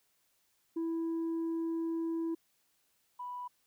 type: tone pair in turn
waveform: sine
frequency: 329.6 / 986 Hz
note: E4 / B5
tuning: 0 / -3 cents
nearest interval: octave + perfect fifth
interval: 1897 cents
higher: second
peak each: -29 / -38 dBFS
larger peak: first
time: 0.76-2.35 / 3.19-3.48 s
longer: first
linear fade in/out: 10 ms
effects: tanh soft clip ceiling -31 dBFS + white hiss -74 dBFS RMS until 3.66 s